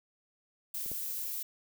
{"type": "noise", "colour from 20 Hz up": "violet", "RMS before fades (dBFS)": -37, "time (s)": [0.74, 1.43], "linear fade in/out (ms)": 5}
{"type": "clicks", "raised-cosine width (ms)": 2, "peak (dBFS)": [-35, -31], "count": 2, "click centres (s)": [0.862, 0.916]}
{"effects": []}